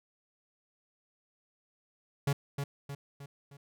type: tone with echo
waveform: 45% pulse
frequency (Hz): 140.8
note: C#3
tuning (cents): +27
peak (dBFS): -26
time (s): 2.27-2.33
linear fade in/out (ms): 5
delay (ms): 310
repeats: 4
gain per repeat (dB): -6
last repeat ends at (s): 3.57
effects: none